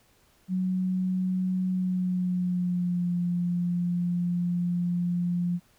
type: tone with pitch glide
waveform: sine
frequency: 185 to 175.43 Hz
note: F#3 to F3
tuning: 0 to +8 cents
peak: -24 dBFS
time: 0.48-5.6 s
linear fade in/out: 50 ms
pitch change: -92 cents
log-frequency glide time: 1.68-3.14 s
effects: pink hiss -63 dBFS RMS until 5.78 s